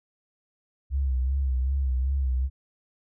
sine tone with vibrato, 66 Hz, C2, 16 cents sharp, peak -22 dBFS, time 0.9-2.5 s, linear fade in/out 50 ms, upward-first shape sine, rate 2.6 Hz, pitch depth 76 cents each way, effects none

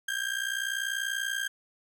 35% pulse ring-modulated tone, 1600 Hz, G6, 35 cents sharp, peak -25 dBFS, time 0.08-1.48 s, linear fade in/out 5 ms, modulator 30.1 Hz, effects none

